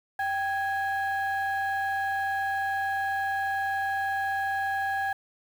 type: tone pair together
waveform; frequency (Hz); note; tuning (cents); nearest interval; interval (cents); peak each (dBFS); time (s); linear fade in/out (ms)
sine; 784 / 1658.1; G5 / G#6; 0 / -3; octave + minor second; 1297; -26 / -28; 0.19-5.13; 5
effects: tanh soft clip ceiling -22 dBFS + 8-bit